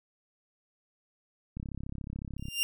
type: click train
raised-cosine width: 5 ms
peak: -26 dBFS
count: 32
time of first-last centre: 1.57-2.484 s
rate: 33.9 Hz
type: tone with exponential growth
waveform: sawtooth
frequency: 2794 Hz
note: F7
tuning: in tune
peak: -20 dBFS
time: 2.38-2.63 s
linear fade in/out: 0 ms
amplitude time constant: 53 ms
effects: none